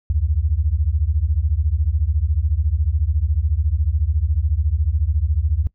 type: beating tone pair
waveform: sine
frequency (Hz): 69.3 / 83.3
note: C#2 / E2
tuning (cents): 0 / +19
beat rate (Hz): 14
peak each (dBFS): -19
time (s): 0.1-5.67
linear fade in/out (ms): 0
effects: noise-tail reverb RT60 0.1 s tail -22 dB re dry